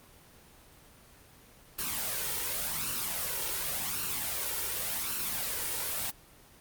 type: noise with flanger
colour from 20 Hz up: white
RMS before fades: -33 dBFS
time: 1.78-6.11 s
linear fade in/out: 10 ms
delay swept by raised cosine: 0.71 to 2.21 ms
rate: 0.89 Hz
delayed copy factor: +0.65
effects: pink hiss -56 dBFS RMS until 6.6 s + Opus 24 kbps